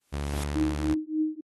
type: noise with exponential growth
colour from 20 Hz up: white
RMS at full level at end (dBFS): -35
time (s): 0.01-0.44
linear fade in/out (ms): 5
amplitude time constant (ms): 92
type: tone with pitch glide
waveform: sawtooth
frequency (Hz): 71.6 to 73.4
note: D2 to D2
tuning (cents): -43 to 0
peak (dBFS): -25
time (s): 0.12-0.95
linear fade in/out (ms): 20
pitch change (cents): +43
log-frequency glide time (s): 0.3-0.63
type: tone with tremolo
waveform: sine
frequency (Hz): 311.1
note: D#4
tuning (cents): 0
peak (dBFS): -21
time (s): 0.55-1.41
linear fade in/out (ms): 10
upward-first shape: triangle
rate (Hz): 3.4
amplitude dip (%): 100
effects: AAC 32 kbps